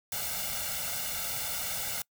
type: noise with comb filter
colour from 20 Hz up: white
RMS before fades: -34 dBFS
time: 0.12-2.02 s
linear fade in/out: 2 ms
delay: 1.4 ms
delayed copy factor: +1
effects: noise-tail reverb RT60 0.1 s tail -25 dB re dry